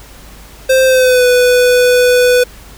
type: tone with pitch glide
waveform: square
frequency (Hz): 523.3 to 495.4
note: C5 to B4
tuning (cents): 0 to +5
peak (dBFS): -7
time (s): 0.69-2.44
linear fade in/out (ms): 10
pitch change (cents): -95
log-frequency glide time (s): 0.85-1.25
effects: added 50 Hz sine -36 dBFS peak until 2.77 s + pink hiss -38 dBFS RMS until 2.77 s